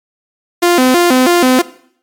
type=tone with vibrato; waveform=sawtooth; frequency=298.8 Hz; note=D4; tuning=30 cents sharp; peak=-3 dBFS; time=0.62-1.62 s; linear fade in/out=10 ms; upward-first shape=square; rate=3.1 Hz; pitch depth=270 cents each way; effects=noise-tail reverb RT60 0.6 s tail -18 dB re dry + MP3 96 kbps